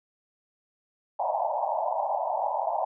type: band-pass noise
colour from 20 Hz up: pink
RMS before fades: -28 dBFS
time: 1.19-2.85 s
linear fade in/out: 10 ms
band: 590 to 960 Hz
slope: 96 dB/octave
effects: none